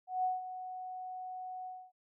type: tone with ADSR envelope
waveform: sine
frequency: 740 Hz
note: F#5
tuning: in tune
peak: -28 dBFS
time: 0.07-1.92 s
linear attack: 170 ms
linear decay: 170 ms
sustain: -12 dB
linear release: 260 ms
effects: none